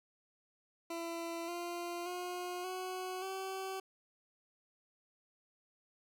20% pulse tone with pitch steps, 335.8 / 346.8 / 358.2 / 370 / 382.2 Hz, E4 / F4 / F4 / F#4 / G4, +32 / -12 / +44 / 0 / -44 cents, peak -34 dBFS, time 0.9-3.8 s, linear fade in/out 5 ms, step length 580 ms, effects none

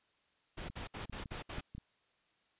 pink noise bursts, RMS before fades -43 dBFS, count 6, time 0.57-1.61 s, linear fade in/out 10 ms, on 120 ms, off 64 ms
clicks, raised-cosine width 5 ms, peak -34 dBFS, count 7, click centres 0.7 / 1.097 / 1.258 / 1.32 / 1.584 / 1.75 / 1.781 s
effects white hiss -74 dBFS RMS until 2.59 s + resampled to 8000 Hz

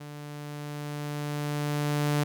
sawtooth tone with level ramp, 147.1 Hz, D3, 3 cents sharp, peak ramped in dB -36 to -19 dBFS, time 0-2.24 s, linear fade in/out 10 ms, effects none

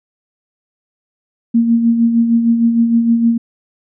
sine tone with tremolo, 231.9 Hz, A#3, 9 cents flat, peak -7 dBFS, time 1.54-3.38 s, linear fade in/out 10 ms, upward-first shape sine, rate 6.5 Hz, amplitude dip 50%, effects none

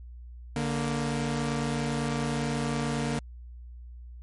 sawtooth tone pair together, 145.49 / 233.1 Hz, D3 / A#3, -16 / 0 cents, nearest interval minor sixth, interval 816 cents, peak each -26 dBFS, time 0.56-3.19 s, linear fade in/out 2 ms, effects added 60 Hz sine -41 dBFS peak until 4.22 s + MP3 48 kbps

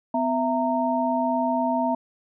sine tone cluster, 252.3 / 664 / 922 Hz, B3 / E5 / A#5, +37 / +12 / -19 cents, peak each -25 dBFS, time 0.14-1.95 s, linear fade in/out 5 ms, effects none

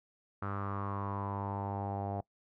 sawtooth tone with low-pass filter sweep, 99.7 Hz, G2, 30 cents sharp, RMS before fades -37 dBFS, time 0.42-2.21 s, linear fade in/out 5 ms, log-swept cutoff 1300 to 730 Hz, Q 6.2, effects noise-tail reverb RT60 0.1 s tail -23 dB re dry

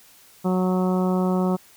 harmonic tone, 184.1 Hz, F#3, 8 cents flat, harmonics 1 / 2 / 3 / 4 / 5 / 6 / 7, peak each -20 / -26 / -30 / -32 / -34 / -36 / -37 dBFS, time 0.44-1.57 s, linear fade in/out 20 ms, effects white hiss -52 dBFS RMS until 1.76 s

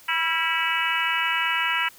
harmonic tone with a mistuned harmonic, 325.3 Hz, E4, 23 cents flat, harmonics 3 / 4 / 5 / 6 / 7 / 8 / 9, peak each -29 / -29 / -29 / -29 / -29 / -29 / -29 dBFS, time 0.08-1.89 s, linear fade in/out 10 ms, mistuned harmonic 4, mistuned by +56 cents, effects white hiss -50 dBFS RMS until 1.98 s

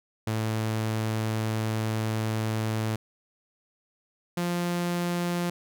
sawtooth tone pair in turn, 110 / 174.61 Hz, A2 / F3, 0 / 0 cents, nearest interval minor sixth, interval 800 cents, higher second, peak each -22 dBFS, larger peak neither, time 0.27-2.96 / 4.37-5.5 s, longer first, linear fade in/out 5 ms, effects none

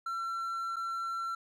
triangle tone with dropouts, 1353 Hz, E6, 45 cents sharp, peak -31 dBFS, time 0.06-1.35 s, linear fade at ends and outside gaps 5 ms, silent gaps 0.76-0.765 s, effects none

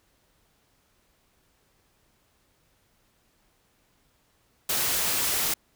white noise, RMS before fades -26 dBFS, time 4.69-5.54 s, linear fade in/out 5 ms, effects pink hiss -67 dBFS RMS until 5.75 s

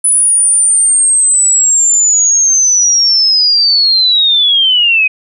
sine linear sweep, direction down, 10000 to 2489 Hz, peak -6 dBFS, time 0.04-5.08 s, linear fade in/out 10 ms, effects none

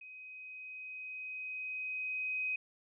sine tone with level ramp, 2518 Hz, D#7, 20 cents sharp, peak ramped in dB -48 to -32 dBFS, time 0.01-2.56 s, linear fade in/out 5 ms, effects none

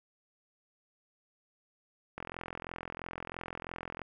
click train, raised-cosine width 0.5 ms, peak -24 dBFS, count 80, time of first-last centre 2.18-4.017 s, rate 43 Hz, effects none

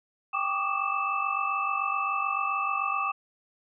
sine tone cluster, 789 / 1119 / 1168 / 1215 / 2632 Hz, G5 / C#6 / D6 / D#6 / E7, +11 / +16 / -10 / -42 / -3 cents, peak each -35 / -34 / -30 / -31 / -33 dBFS, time 0.33-3.12 s, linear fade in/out 10 ms, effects none

